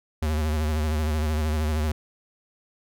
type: tone with vibrato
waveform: square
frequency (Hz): 77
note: D#2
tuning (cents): -17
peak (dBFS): -23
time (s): 0.22-1.92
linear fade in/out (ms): 5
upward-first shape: sine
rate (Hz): 13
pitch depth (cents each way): 59
effects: none